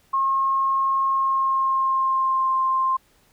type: tone with pitch glide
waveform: sine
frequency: 1078 to 1052.2 Hz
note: C#6 to C6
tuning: -49 to +9 cents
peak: -18 dBFS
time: 0.13-2.97 s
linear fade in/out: 10 ms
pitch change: -42 cents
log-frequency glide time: 1.08-2.55 s
effects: pink hiss -60 dBFS RMS until 3.32 s